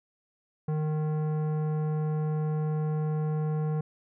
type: tone with tanh clipping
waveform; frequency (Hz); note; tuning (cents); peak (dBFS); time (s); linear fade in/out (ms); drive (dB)
sine; 153.8; D#3; -20; -28; 0.68-3.81; 5; 14
effects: none